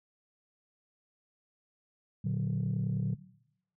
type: chord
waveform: sine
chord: Bb augmented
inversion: none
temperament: equal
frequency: 116.54 / 146.83 / 185 Hz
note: Bb2 / D3 / F#3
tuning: 0 / 0 / 0 cents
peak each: -32 dBFS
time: 2.24-3.15 s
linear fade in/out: 10 ms
effects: noise-tail reverb RT60 0.8 s tail -19 dB re dry + tanh soft clip ceiling -24 dBFS